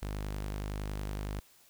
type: tone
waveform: sawtooth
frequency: 50.8 Hz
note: G#1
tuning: 38 cents flat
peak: -31 dBFS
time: 0.02-1.4 s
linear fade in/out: 5 ms
effects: white hiss -62 dBFS RMS until 1.69 s